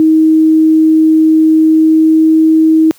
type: tone with pitch glide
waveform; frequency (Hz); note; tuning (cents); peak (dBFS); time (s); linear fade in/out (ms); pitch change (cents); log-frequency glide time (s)
sine; 316.2 to 318; D#4 to D#4; +28 to +38; -4; 0-2.91; 0; +10; 1.58-2.39
effects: white hiss -44 dBFS RMS until 2.98 s + high-pass 100 Hz 12 dB/octave